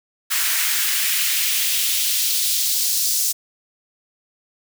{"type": "noise with high-pass filter sweep", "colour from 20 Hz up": "white", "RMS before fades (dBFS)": -20, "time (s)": [0.3, 3.33], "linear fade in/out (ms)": 20, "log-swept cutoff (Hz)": [1500, 5500], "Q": 1.4, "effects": []}